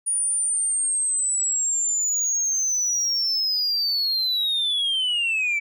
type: linear sweep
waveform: sine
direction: down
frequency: 9600 to 2287 Hz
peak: -18 dBFS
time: 0.06-5.6 s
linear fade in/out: 20 ms
effects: tanh soft clip ceiling -19 dBFS